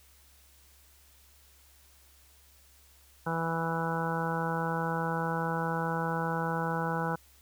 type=harmonic tone; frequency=164.81 Hz; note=E3; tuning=in tune; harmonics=1 / 2 / 3 / 4 / 5 / 6 / 7 / 8 / 9; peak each=-33 / -41 / -36 / -43 / -36 / -37 / -46 / -39 / -38 dBFS; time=3.26-7.16 s; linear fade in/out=10 ms; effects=added 68 Hz sine -61 dBFS peak until 7.41 s + white hiss -61 dBFS RMS until 7.41 s